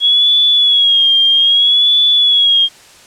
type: tone with vibrato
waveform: sine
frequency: 3326 Hz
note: G#7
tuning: 2 cents sharp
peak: -7 dBFS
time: 0-2.69 s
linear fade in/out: 50 ms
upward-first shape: sine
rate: 0.62 Hz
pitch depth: 67 cents each way
effects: white hiss -41 dBFS RMS until 3.06 s + low-pass 8000 Hz 12 dB/octave